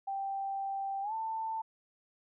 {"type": "tone with pitch glide", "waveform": "sine", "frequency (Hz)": [784, 890.2], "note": ["G5", "A5"], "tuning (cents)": [0, 20], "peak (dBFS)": -33, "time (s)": [0.07, 1.62], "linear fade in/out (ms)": 10, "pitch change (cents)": 220, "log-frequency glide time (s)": [1.02, 1.13], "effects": []}